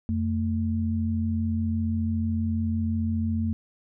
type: tone pair together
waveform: sine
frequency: 88.7 / 223.5 Hz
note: F2 / A3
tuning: +27 / +27 cents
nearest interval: octave + major third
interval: 1600 cents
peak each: -26 dBFS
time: 0.09-3.53 s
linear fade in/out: 0 ms
effects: none